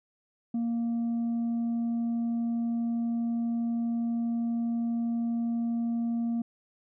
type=tone with tanh clipping; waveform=triangle; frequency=233.1 Hz; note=A#3; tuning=in tune; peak=-27 dBFS; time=0.54-6.42 s; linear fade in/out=5 ms; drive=7 dB; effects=none